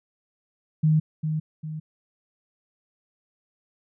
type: tone with echo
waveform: sine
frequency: 155.56 Hz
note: D#3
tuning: in tune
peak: -16 dBFS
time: 0.83-1 s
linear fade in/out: 10 ms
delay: 400 ms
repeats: 2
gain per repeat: -7 dB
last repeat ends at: 1.8 s
effects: none